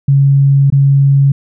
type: tone with dropouts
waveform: sine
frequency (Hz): 138.7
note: C#3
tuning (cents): +1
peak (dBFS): -5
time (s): 0.08-1.32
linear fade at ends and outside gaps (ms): 5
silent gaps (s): 0.702-0.723
effects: none